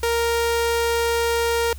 sawtooth tone, 466.2 Hz, A#4, in tune, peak -15 dBFS, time 0.03-1.73 s, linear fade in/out 2 ms, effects added 69 Hz sine -33 dBFS peak until 1.78 s + white hiss -48 dBFS RMS until 1.78 s

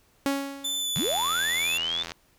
sawtooth tone with exponential decay, 277.2 Hz, C#4, in tune, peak -18 dBFS, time 0.26-1 s, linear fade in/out 0 ms, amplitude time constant 160 ms
sawtooth tone with pitch glide, 3520 to 3478 Hz, A7 to A7, 0 to -21 cents, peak -24 dBFS, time 0.64-1.78 s, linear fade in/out 10 ms, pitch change -21 cents, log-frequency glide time 0.8-0.88 s
sine linear sweep, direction up, 110 to 3590 Hz, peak -26 dBFS, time 0.96-2.03 s, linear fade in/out 5 ms
click train, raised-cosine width 0.2 ms, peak -17 dBFS, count 98, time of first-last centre 0.96-2.119 s, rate 83.7 Hz
effects pink hiss -63 dBFS RMS until 2.38 s

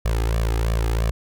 sawtooth tone with flanger, 56.1 Hz, A1, 34 cents sharp, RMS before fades -21 dBFS, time 0.05-1.11 s, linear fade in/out 5 ms, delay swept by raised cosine 1.7 to 2.45 ms, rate 3 Hz, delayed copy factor +0.95, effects none

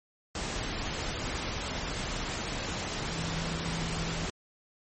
sine tone in noise, 164.81 Hz, E3, in tune, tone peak -35 dBFS, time 3.09-4.26 s, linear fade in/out 2 ms, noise pink, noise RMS -34 dBFS, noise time 0.35-4.3 s, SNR -4 dB, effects MP3 32 kbps

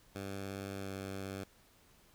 10% pulse tone with pitch glide, 98 to 96.87 Hz, G2 to G2, 0 to -20 cents, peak -32 dBFS, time 0.15-1.44 s, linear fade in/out 5 ms, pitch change -20 cents, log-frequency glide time 0.79-0.89 s, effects pink hiss -65 dBFS RMS until 2.14 s

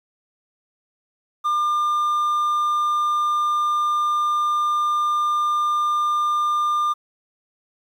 triangle tone, 1200 Hz, D6, 37 cents sharp, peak -16 dBFS, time 1.44-6.94 s, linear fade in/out 20 ms, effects 9-bit

